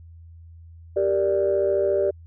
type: chord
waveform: sine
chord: G minor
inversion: none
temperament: equal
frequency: 392 / 466.2 / 587.3 Hz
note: G4 / Bb4 / D5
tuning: 0 / 0 / 0 cents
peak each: -21 / -27 / -21 dBFS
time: 0.96-2.11 s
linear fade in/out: 10 ms
effects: tanh soft clip ceiling -11 dBFS + added 83 Hz sine -42 dBFS peak until 2.26 s